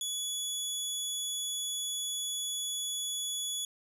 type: tone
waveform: 20% pulse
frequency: 3400 Hz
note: G#7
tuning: 40 cents sharp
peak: -27 dBFS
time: 0.01-3.65 s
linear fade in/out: 2 ms
effects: none